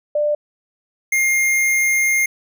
sine / square tone pair in turn, 594 / 2122 Hz, D5 / C7, +20 / +24 cents, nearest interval octave + minor seventh, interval 2204 cents, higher second, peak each -15 / -15 dBFS, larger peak neither, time 0.15-0.35 / 1.12-2.26 s, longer second, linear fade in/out 5 ms, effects none

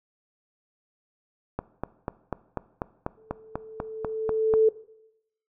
click train, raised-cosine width 1 ms, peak -14 dBFS, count 13, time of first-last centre 1.59-4.538 s, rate 4.07 Hz
sine tone with exponential growth, 440 Hz, A4, in tune, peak -14 dBFS, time 3.17-4.69 s, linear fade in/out 5 ms, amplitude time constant 330 ms
effects noise-tail reverb RT60 0.8 s tail -19 dB re dry

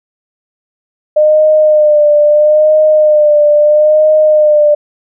sine tone with vibrato, 605 Hz, D#5, 49 cents flat, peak -4 dBFS, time 1.16-4.75 s, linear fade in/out 10 ms, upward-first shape sine, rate 0.76 Hz, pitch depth 36 cents each way, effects none

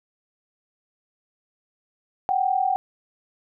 sine tone pair together, 743.4 / 784 Hz, F#5 / G5, +8 / 0 cents, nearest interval minor second, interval 92 cents, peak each -22 dBFS, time 2.29-2.76 s, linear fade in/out 0 ms, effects none

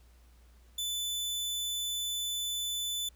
sawtooth tone, 3500 Hz, A7, 10 cents flat, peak -29 dBFS, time 0.78-3.09 s, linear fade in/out 5 ms, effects added 60 Hz sine -56 dBFS peak until 3.15 s + pink hiss -67 dBFS RMS until 3.15 s

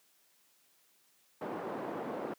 pink band-pass noise, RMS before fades -39 dBFS, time 1.41-2.34 s, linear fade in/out 5 ms, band 270 to 820 Hz, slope 12 dB/octave, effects white hiss -69 dBFS RMS until 2.38 s + high-pass 150 Hz 12 dB/octave

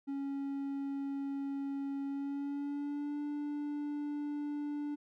triangle tone with pitch glide, 277.2 to 292.8 Hz, C#4 to D4, 0 to -5 cents, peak -33 dBFS, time 0.07-4.96 s, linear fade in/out 20 ms, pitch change +95 cents, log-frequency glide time 2.06-3.2 s, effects none

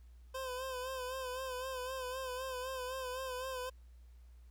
25% pulse tone with vibrato, 514 Hz, C5, 31 cents flat, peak -35 dBFS, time 0.34-3.7 s, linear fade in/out 10 ms, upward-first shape sine, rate 3.9 Hz, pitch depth 51 cents each way, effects added 60 Hz sine -54 dBFS peak until 4.5 s + pink hiss -75 dBFS RMS until 4.5 s

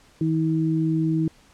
sine tone pair together, 160 / 319.7 Hz, D#3 / D#4, +49 / +47 cents, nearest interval octave, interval 1198 cents, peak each -22 dBFS, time 0.21-1.28 s, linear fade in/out 2 ms, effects pink hiss -55 dBFS RMS until 1.53 s + low-pass 9000 Hz 12 dB/octave

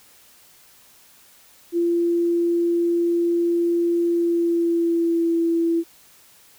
sine tone with pitch glide, 342.3 to 334.1 Hz, F4 to E4, -35 to +23 cents, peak -17 dBFS, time 1.72-5.84 s, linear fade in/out 50 ms, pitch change -42 cents, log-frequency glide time 4.05-5.35 s, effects white hiss -52 dBFS RMS until 6.58 s

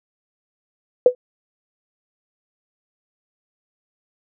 sine tone with exponential decay, 498.5 Hz, B4, 16 cents sharp, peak -3 dBFS, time 1.06-1.15 s, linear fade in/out 2 ms, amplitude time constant 18 ms, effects none

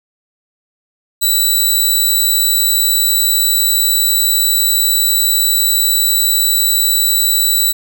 10% pulse tone, 3951 Hz, B7, in tune, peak -3 dBFS, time 1.21-7.73 s, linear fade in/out 20 ms, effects none

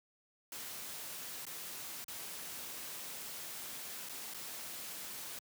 white noise with dropouts, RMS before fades -45 dBFS, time 0.52-5.39 s, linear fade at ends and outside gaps 2 ms, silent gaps 1.453-1.466 / 2.043-2.081 / 4.089-4.094 / 4.338-4.344 s, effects high-pass 100 Hz 12 dB/octave

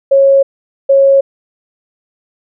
sine tone pair in turn, 548 / 548 Hz, C#5 / C#5, -20 / -20 cents, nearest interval unison, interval 0 cents, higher neither, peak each -4 dBFS, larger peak neither, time 0.11-0.43 / 0.89-1.21 s, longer neither, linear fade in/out 10 ms, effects none

